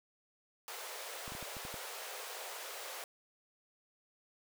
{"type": "high-pass noise", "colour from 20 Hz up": "pink", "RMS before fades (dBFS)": -45, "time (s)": [0.68, 3.04], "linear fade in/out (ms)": 0, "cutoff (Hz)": 430, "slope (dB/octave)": 48}
{"type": "clicks", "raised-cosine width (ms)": 3, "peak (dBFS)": -35, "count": 7, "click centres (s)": [1.279, 1.321, 1.351, 1.427, 1.568, 1.651, 1.742]}
{"effects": []}